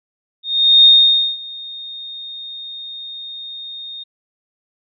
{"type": "tone with ADSR envelope", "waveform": "sine", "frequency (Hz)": 3686, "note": "A#7", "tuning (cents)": -20, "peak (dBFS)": -4, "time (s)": [0.43, 4.04], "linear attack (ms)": 420, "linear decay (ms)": 520, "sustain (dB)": -24, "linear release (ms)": 15, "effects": []}